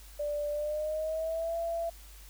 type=tone with pitch glide; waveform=sine; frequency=588 to 671.5 Hz; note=D5 to E5; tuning=+2 to +32 cents; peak=-30 dBFS; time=0.19-1.9 s; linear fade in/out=10 ms; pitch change=+230 cents; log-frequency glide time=0.51-1.57 s; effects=added 50 Hz sine -49 dBFS peak until 2.29 s + white hiss -55 dBFS RMS until 2.29 s